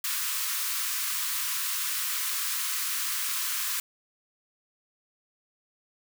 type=high-pass noise; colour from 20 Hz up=white; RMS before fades=-30 dBFS; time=0.04-3.8 s; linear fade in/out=2 ms; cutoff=1000 Hz; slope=96 dB/octave; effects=none